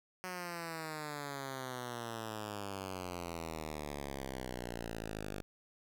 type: exponential sweep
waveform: 5% pulse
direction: down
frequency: 185 to 49.62 Hz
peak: -29 dBFS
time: 0.24-5.42 s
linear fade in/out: 0 ms
effects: none